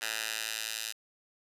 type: tone with high-pass filter sweep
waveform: 10% pulse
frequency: 110.7 Hz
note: A2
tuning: 11 cents sharp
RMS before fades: -36 dBFS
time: 0.01-0.93 s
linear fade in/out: 20 ms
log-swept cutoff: 1800 to 3500 Hz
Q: 0.84
effects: resampled to 32000 Hz